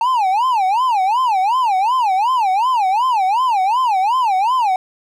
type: tone with vibrato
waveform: triangle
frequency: 880 Hz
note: A5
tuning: in tune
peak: -11 dBFS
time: 0.01-4.76 s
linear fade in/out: 2 ms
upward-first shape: sine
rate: 2.7 Hz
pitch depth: 290 cents each way
effects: none